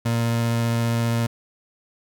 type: tone with vibrato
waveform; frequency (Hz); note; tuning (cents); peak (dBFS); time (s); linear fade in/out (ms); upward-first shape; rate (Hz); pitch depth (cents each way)
30% pulse; 116.54; A#2; 0; -17; 0.05-1.27; 10; sine; 15; 8
effects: none